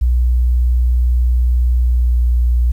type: tone with pitch glide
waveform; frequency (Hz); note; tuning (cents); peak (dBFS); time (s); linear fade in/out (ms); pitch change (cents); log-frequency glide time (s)
sine; 61 to 60.16; B1 to B1; -21 to -45; -10; 0.01-2.72; 10; -24; 1.83-2.15
effects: 8-bit